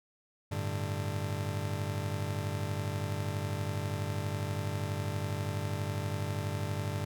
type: chord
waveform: 40% pulse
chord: G suspended second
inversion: none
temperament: just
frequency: 98 / 110.25 / 147 Hz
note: G2 / A2 / D3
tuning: 0 / +4 / +2 cents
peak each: -34 / -38 / -37 dBFS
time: 0.51-7.05 s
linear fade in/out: 10 ms
effects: none